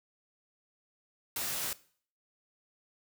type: noise with comb filter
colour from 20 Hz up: white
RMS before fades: -35 dBFS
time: 1.36-1.73 s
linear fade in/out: 2 ms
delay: 17 ms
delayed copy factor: +0.8
effects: noise-tail reverb RT60 0.5 s tail -19 dB re dry